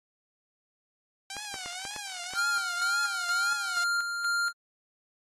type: tone with vibrato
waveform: 5% pulse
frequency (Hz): 770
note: G5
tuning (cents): -31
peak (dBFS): -24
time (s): 1.3-3.84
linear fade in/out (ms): 2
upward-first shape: triangle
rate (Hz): 1.9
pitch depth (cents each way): 180
type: clicks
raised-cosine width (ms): 0.5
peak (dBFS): -24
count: 6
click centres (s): 1.367 / 1.542 / 1.66 / 1.852 / 1.963 / 2.336
type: tone with tremolo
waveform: square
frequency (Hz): 1396.9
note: F6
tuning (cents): 0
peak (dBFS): -26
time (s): 2.34-4.53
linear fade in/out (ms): 50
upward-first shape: square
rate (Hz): 2.1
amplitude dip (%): 45
effects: low-pass 9000 Hz 12 dB/octave + AAC 48 kbps